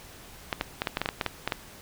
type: clicks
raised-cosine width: 0.3 ms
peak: -10 dBFS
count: 12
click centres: 0.528 / 0.611 / 0.819 / 0.872 / 0.971 / 1.016 / 1.059 / 1.089 / 1.212 / 1.263 / 1.476 / 1.522 s
effects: pink hiss -48 dBFS RMS until 1.81 s

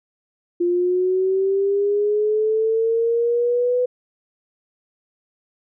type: linear sweep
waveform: sine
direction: up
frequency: 346.9 to 499.6 Hz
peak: -16 dBFS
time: 0.6-3.86 s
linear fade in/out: 10 ms
effects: none

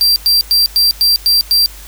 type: tone bursts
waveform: 45% pulse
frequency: 4715 Hz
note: D8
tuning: 6 cents sharp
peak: -7 dBFS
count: 7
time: 0.01-1.66 s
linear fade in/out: 0 ms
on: 150 ms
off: 100 ms
effects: added 50 Hz sine -33 dBFS peak until 1.87 s + white hiss -36 dBFS RMS until 1.87 s

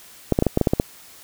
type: clicks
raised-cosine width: 2 ms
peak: -3 dBFS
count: 9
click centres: 0.323 / 0.389 / 0.424 / 0.467 / 0.574 / 0.613 / 0.672 / 0.735 / 0.799 s
effects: white hiss -46 dBFS RMS until 1.23 s

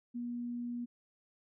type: tone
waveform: sine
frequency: 240.5 Hz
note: B3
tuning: 46 cents flat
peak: -36 dBFS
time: 0.14-0.86 s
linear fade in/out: 20 ms
effects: none

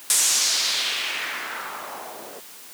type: noise with low-pass filter sweep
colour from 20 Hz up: blue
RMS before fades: -25 dBFS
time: 0.1-2.4 s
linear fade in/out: 0 ms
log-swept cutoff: 9000 to 520 Hz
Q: 1.8
effects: white hiss -43 dBFS RMS until 2.73 s + high-pass 200 Hz 12 dB/octave

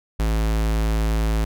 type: tone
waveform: square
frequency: 54.4 Hz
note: A1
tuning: 19 cents flat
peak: -19 dBFS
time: 0.19-1.45 s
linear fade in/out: 10 ms
effects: none

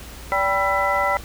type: tone cluster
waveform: sine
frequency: 578 / 785 / 981 / 1341 / 1998 Hz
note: D5 / G5 / B5 / E6 / B6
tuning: -28 / +2 / -12 / +29 / +20 cents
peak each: -24 dBFS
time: 0.32-1.17 s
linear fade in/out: 0 ms
effects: added 59 Hz sine -39 dBFS peak until 1.24 s + pink hiss -40 dBFS RMS until 1.24 s

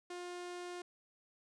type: tone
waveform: sawtooth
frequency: 354.7 Hz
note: F4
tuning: 27 cents sharp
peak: -39 dBFS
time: 0.1-0.82 s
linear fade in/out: 5 ms
effects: resampled to 22050 Hz

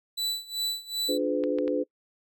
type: tone with tremolo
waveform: 40% pulse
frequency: 3970 Hz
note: B7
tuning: 8 cents sharp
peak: -25 dBFS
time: 0.17-1.18 s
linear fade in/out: 10 ms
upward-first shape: sine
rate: 2.6 Hz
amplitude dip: 90%
type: chord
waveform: sine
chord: D diminished seventh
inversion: none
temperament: just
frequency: 293.7 / 352.4 / 422.9 / 507.5 Hz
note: D4 / F4 / Ab4 / Cb5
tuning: 0 / +16 / +31 / +47 cents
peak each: -28 / -33 / -31 / -28 dBFS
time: 1.08-1.84 s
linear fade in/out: 20 ms
type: clicks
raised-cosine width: 0.3 ms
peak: -25 dBFS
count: 3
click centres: 1.438 / 1.586 / 1.679 s
effects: noise-tail reverb RT60 0.1 s tail -24 dB re dry

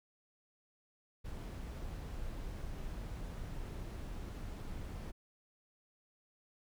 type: noise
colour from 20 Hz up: brown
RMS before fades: -43 dBFS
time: 1.24-5.12 s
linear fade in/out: 20 ms
effects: none

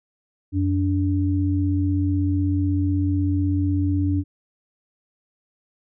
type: tone pair together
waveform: sine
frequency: 91 / 289.1 Hz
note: F#2 / D4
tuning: -28 / -27 cents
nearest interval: octave + minor sixth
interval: 2001 cents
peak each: -20 / -22 dBFS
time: 0.52-4.24 s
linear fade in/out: 50 ms
effects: none

